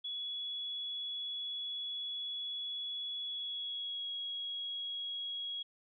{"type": "tone with pitch glide", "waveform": "sine", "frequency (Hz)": [3384, 3314], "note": ["G#7", "G#7"], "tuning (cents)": [32, -4], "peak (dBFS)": -37, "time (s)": [0.04, 5.63], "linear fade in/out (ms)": 10, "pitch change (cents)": -36, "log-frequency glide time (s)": [3.22, 4.08], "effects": []}